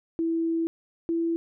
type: tone pair in turn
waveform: sine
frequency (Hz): 329.6 / 333.2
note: E4 / E4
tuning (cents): 0 / +19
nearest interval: unison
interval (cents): 19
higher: second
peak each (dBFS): -23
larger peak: neither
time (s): 0.19-0.67 / 1.09-1.36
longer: first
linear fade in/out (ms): 0
effects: none